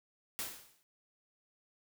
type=noise with exponential decay; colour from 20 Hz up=white; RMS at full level=-36 dBFS; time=0.39-0.83 s; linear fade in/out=0 ms; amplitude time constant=94 ms; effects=none